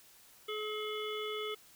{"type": "harmonic tone", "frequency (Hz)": 426.9, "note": "G#4", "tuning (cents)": 48, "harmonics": [1, 3, 5, 7, 8], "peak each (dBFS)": [-38, -43, -45, -45, -45], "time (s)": [0.48, 1.55], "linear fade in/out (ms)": 10, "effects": ["white hiss -60 dBFS RMS until 1.75 s"]}